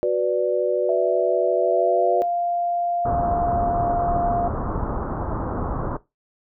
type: chord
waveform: sine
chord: B minor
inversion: second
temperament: equal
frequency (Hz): 370 / 493.9 / 587.3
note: F#4 / B4 / D5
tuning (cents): 0 / 0 / 0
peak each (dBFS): -22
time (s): 0.03-2.22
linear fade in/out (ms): 0
type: tone with pitch glide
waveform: sine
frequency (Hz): 659.3 to 696.5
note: E5 to F5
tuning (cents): 0 to -5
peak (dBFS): -20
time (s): 0.89-4.48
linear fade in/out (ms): 2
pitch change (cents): +95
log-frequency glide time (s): 1.52-2.26
type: low-pass noise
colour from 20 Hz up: pink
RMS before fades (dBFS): -26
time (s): 3.05-5.97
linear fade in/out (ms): 5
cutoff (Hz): 1300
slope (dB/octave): 48
effects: noise-tail reverb RT60 0.2 s tail -17 dB re dry